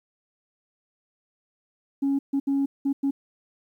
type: tone bursts at uneven times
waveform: sine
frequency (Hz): 276.6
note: C#4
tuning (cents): -4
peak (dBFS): -19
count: 5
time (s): 2.02-2.19 / 2.33-2.4 / 2.47-2.66 / 2.85-2.93 / 3.03-3.11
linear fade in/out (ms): 10
effects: tanh soft clip ceiling -18 dBFS + 10-bit